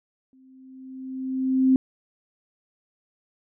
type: tone with exponential growth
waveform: sine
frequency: 261.6 Hz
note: C4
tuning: in tune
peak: -13 dBFS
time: 0.33-1.76 s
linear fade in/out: 1 ms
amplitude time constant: 310 ms
effects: none